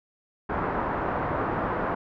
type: low-pass noise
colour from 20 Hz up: white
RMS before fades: -28 dBFS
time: 0.49-1.95 s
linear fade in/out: 10 ms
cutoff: 1300 Hz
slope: 24 dB/octave
effects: none